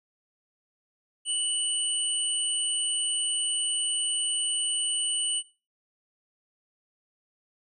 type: tone pair together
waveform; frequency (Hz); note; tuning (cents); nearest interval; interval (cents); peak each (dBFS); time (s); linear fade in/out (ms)
sine; 2960 / 8870; F#7 / C#9; 0 / 0; octave + perfect fifth; 1900; -28; 1.25-5.43; 50
effects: noise-tail reverb RT60 0.3 s tail -18 dB re dry